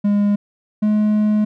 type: tone pair in turn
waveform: triangle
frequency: 204.5 / 211.8 Hz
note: G#3 / G#3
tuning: -26 / +34 cents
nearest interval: minor second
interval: 60 cents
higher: second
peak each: -11 dBFS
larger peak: neither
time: 0.04-0.36 / 0.82-1.45 s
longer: second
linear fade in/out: 10 ms
effects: none